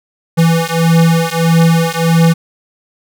square beating tone pair, 164.81 / 166.41 Hz, E3 / E3, 0 / +17 cents, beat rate 1.6 Hz, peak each -12 dBFS, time 0.37-2.34 s, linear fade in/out 20 ms, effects none

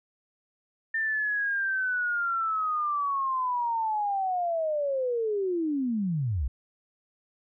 sine linear sweep, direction down, 1803 to 55.2 Hz, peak -25 dBFS, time 0.94-6.48 s, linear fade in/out 5 ms, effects none

